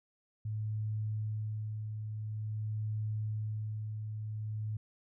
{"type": "tone with tremolo", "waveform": "sine", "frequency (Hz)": 107.6, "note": "A2", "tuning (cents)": -38, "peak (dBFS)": -32, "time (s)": [0.45, 4.77], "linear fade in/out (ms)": 5, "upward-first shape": "sine", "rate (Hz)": 0.48, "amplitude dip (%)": 40, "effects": []}